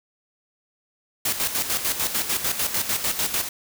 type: noise with tremolo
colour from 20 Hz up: white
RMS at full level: -23 dBFS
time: 1.25-3.49 s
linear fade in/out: 5 ms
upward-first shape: square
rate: 6.7 Hz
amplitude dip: 60%
effects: none